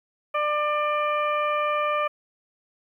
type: harmonic tone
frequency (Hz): 596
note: D5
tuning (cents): +25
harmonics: 1 / 2 / 3 / 4 / 5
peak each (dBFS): -26 / -24 / -36 / -32 / -41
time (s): 0.34-2.08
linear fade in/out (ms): 10
effects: 10-bit